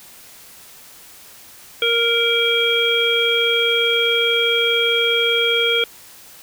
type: harmonic tone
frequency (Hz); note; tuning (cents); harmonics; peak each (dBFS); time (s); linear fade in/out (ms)
466.2; A#4; 0; 1 / 3 / 5 / 7; -20 / -24 / -21 / -18; 1.82-5.84; 2
effects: white hiss -43 dBFS RMS until 6.42 s